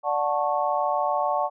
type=chord; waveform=sine; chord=D major seventh; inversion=none; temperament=just; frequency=587.3 / 734.2 / 881 / 1101.2 Hz; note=D5 / F#5 / A5 / C#6; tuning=0 / -14 / +2 / -12 cents; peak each=-27 / -26 / -27 / -28 dBFS; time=0.03-1.5 s; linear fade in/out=50 ms; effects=none